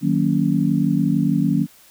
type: chord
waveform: sine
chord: D# minor seventh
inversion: none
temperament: just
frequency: 155.56 / 186.68 / 233.3 / 280 Hz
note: D#3 / F#3 / A#3 / C#4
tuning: 0 / +16 / +2 / +18 cents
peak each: -21 dBFS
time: 0.01-1.67 s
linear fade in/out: 50 ms
effects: white hiss -50 dBFS RMS until 1.9 s